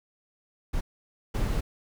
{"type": "noise bursts at uneven times", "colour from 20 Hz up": "brown", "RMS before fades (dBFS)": -27, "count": 2, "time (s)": [[0.73, 0.81], [1.34, 1.61]], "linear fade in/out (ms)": 10, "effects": []}